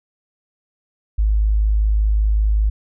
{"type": "tone", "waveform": "sine", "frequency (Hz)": 52.6, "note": "G#1", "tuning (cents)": 23, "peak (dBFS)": -13, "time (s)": [1.18, 2.7], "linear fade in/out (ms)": 10, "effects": []}